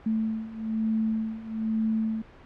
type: beating tone pair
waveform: sine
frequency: 220 / 221.1 Hz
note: A3 / A3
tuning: 0 / +9 cents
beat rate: 1.1 Hz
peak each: -30 / -27 dBFS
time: 0.06-2.22 s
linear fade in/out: 5 ms
effects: pink hiss -50 dBFS RMS until 2.45 s + low-pass 2000 Hz 12 dB/octave